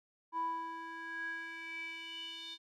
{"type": "tone with band-pass filter sweep", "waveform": "square", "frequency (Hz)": 329.6, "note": "E4", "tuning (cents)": 0, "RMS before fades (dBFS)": -42, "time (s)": [0.32, 2.58], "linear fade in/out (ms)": 50, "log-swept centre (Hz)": [930, 3700], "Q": 7.2, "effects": []}